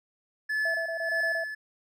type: tone with tremolo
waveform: triangle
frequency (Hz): 1727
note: A6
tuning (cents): -33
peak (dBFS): -23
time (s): 0.49-1.55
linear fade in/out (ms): 10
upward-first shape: sine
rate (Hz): 1.7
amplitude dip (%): 65
type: tone bursts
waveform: sine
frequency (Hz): 659.3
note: E5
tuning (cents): 0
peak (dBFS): -31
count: 7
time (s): 0.65-1.44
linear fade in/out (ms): 5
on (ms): 94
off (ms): 22
effects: none